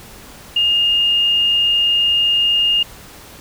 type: tone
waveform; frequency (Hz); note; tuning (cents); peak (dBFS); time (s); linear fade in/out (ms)
sine; 2832; F7; +23; -12; 0.56-2.83; 5
effects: pink hiss -39 dBFS RMS until 3.4 s